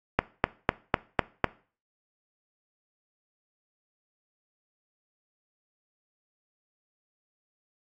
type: click train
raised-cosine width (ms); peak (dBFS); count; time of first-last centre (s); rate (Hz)
0.5; -4; 6; 0.19-1.443; 3.99
effects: noise-tail reverb RT60 0.4 s tail -20 dB re dry + AAC 48 kbps